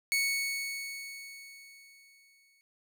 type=tone with exponential decay; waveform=sawtooth; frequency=2217 Hz; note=C#7; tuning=in tune; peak=-22 dBFS; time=0.12-2.61 s; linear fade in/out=0 ms; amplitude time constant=540 ms; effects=none